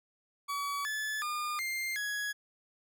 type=tone with pitch steps; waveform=40% pulse; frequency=1137 / 1728 / 1211 / 2103 / 1672 Hz; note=C#6 / A6 / D#6 / C7 / G#6; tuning=+44 / -32 / -47 / +8 / +11 cents; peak=-32 dBFS; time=0.48-2.33 s; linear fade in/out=20 ms; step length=370 ms; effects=none